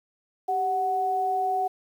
sine tone pair together, 392 / 743.4 Hz, G4 / F#5, 0 / +8 cents, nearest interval major seventh, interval 1108 cents, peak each -32 / -23 dBFS, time 0.48-1.68 s, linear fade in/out 10 ms, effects 9-bit

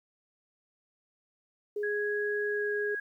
sine tone, 415.3 Hz, G#4, in tune, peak -30 dBFS, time 1.76-2.95 s, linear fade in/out 5 ms
sine tone with pitch glide, 1661.2 to 1648.8 Hz, G#6 to G#6, 0 to -13 cents, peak -32 dBFS, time 1.83-3 s, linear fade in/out 5 ms, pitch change -13 cents, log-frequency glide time 2.47-2.69 s
effects 11-bit

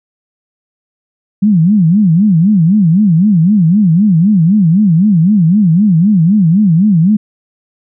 sine tone with vibrato, 185 Hz, F#3, in tune, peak -5 dBFS, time 1.42-7.17 s, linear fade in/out 10 ms, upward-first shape sine, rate 3.9 Hz, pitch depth 270 cents each way, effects none

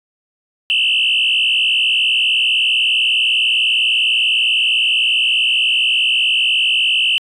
sine tone with frequency modulation, 2852 Hz, F7, 36 cents sharp, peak -11 dBFS, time 0.7-7.18 s, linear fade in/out 0 ms, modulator 59.9 Hz, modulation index 3.6, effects tanh soft clip ceiling -8 dBFS

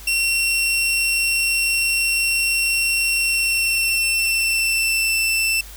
sawtooth tone with pitch glide, 2726 to 2671 Hz, F7 to E7, -43 to +22 cents, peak -14 dBFS, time 0.07-5.61 s, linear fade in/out 5 ms, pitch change -35 cents, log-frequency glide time 3.13-5.16 s, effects added 50 Hz sine -38 dBFS peak until 5.76 s + white hiss -41 dBFS RMS until 5.76 s

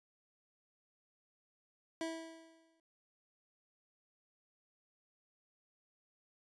25% pulse tone with exponential decay, 326.4 Hz, E4, 17 cents flat, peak -32 dBFS, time 2.01-2.8 s, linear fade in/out 1 ms, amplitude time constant 170 ms, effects resampled to 22050 Hz

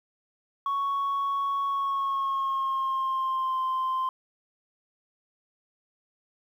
sine tone with pitch glide, 1111 to 1042.6 Hz, C#6 to C6, +4 to -6 cents, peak -23 dBFS, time 0.66-4.09 s, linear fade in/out 2 ms, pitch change -110 cents, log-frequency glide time 1.66-3.59 s, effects tanh soft clip ceiling -23 dBFS + 10-bit

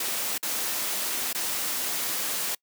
white noise with dropouts, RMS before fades -29 dBFS, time 0-2.55 s, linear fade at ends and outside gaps 5 ms, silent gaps 0.38-0.428 / 1.33-1.347 s, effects noise-tail reverb RT60 0.1 s tail -26 dB re dry + high-pass 200 Hz 12 dB/octave

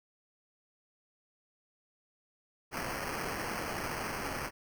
violet noise with sample-and-hold, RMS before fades -37 dBFS, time 2.71-4.51 s, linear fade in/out 50 ms, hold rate 3675 Hz, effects none

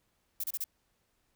violet noise bursts, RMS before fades -34 dBFS, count 4, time 0.4-0.642 s, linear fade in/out 5 ms, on 38 ms, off 30 ms, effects pink hiss -75 dBFS RMS until 1.35 s

